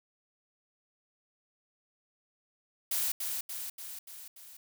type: noise with echo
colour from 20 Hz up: blue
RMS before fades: -31 dBFS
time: 2.91-3.12 s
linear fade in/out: 5 ms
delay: 290 ms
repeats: 5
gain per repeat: -4 dB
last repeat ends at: 4.57 s
effects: none